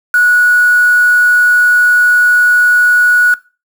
sine tone with quantisation, 1464 Hz, F#6, 19 cents flat, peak -6 dBFS, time 0.14-3.34 s, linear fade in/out 2 ms, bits 4, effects noise-tail reverb RT60 0.3 s tail -19 dB re dry

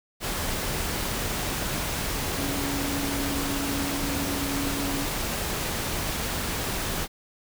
sine tone in noise, 280 Hz, C#4, 18 cents sharp, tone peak -30 dBFS, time 2.36-5.06 s, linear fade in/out 50 ms, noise pink, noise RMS -29 dBFS, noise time 0.2-7.08 s, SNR -4 dB, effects none

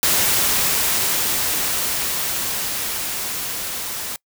white noise with level ramp, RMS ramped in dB -17 to -28 dBFS, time 0.03-4.16 s, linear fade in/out 0 ms, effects noise-tail reverb RT60 0.1 s tail -25 dB re dry

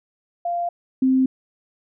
sine tone pair in turn, 694 / 261.2 Hz, F5 / C4, -11 / -3 cents, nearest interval octave + perfect fourth, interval 1692 cents, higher first, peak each -21 / -14 dBFS, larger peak second, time 0.45-0.69 / 1.02-1.26 s, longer neither, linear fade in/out 5 ms, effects none

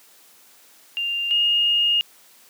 sine tone pair in turn, 2794 / 2846 Hz, F7 / F7, 0 / +32 cents, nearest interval unison, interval 32 cents, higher second, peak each -22 / -16 dBFS, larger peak second, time 0.97-1.31 / 1.31-2.01 s, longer second, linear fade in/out 0 ms, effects white hiss -52 dBFS RMS until 2.49 s + high-pass 200 Hz 12 dB/octave

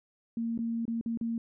sine tone with dropouts, 230.3 Hz, A#3, 21 cents flat, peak -29 dBFS, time 0.37-1.38 s, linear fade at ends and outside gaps 2 ms, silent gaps 0.577-0.589 / 0.854-0.879 / 1.012-1.06 / 1.174-1.211 s, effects none

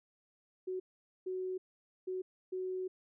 sine tone bursts at uneven times, 371.5 Hz, F#4, 7 cents sharp, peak -35 dBFS, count 4, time 0.67-0.8 / 1.26-1.58 / 2.07-2.22 / 2.52-2.88 s, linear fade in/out 10 ms, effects none

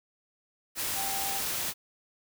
sine tone in noise, 784 Hz, G5, in tune, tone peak -36 dBFS, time 0.94-1.42 s, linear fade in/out 50 ms, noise white, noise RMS -32 dBFS, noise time 0.75-1.74 s, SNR -7 dB, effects none

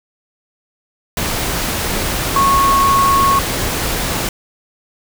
sine tone in noise, 1100 Hz, C#6, 14 cents flat, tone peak -10 dBFS, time 2.36-3.39 s, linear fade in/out 2 ms, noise pink, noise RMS -19 dBFS, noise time 1.17-4.29 s, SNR +6 dB, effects none

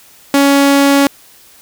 sawtooth tone, 279.6 Hz, C#4, 15 cents sharp, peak -3 dBFS, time 0.34-1.07 s, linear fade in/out 2 ms, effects white hiss -43 dBFS RMS until 1.61 s

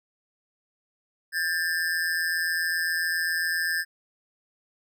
square ring-modulated tone, 1689 Hz, G#6, 29 cents sharp, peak -22 dBFS, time 1.32-3.85 s, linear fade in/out 50 ms, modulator 83.7 Hz, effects none

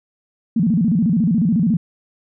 sine tone with vibrato, 196.7 Hz, G3, 6 cents sharp, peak -13 dBFS, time 0.56-1.77 s, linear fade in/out 5 ms, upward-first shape square, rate 14 Hz, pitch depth 260 cents each way, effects none

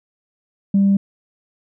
sine tone, 197.6 Hz, G3, 14 cents sharp, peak -10 dBFS, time 0.74-0.97 s, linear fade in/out 5 ms, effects tanh soft clip ceiling -8 dBFS

